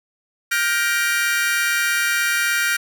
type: chord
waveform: 40% pulse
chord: G minor seventh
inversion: third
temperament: just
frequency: 1411.2 / 1568 / 1881.6 / 2352 Hz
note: F6 / G6 / Bb6 / D7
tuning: +18 / 0 / +16 / +2 cents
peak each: -21 / -23 / -23 / -24 dBFS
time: 0.51-2.77 s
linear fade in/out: 10 ms
effects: none